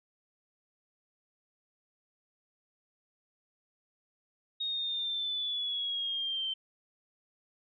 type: linear sweep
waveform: sine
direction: down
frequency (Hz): 3740 to 3100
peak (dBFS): -31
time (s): 4.6-6.54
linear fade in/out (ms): 10
effects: none